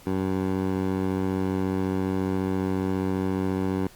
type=tone with band-pass filter; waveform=15% pulse; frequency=94.6 Hz; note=F#2; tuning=39 cents sharp; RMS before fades=-26 dBFS; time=0.07-3.87 s; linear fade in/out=0 ms; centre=340 Hz; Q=0.55; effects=pink hiss -51 dBFS RMS until 3.95 s + Opus 48 kbps